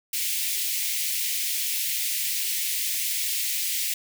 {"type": "high-pass noise", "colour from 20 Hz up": "white", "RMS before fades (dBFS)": -27, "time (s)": [0.13, 3.94], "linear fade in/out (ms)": 5, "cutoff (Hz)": 2000, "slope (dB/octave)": 48, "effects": []}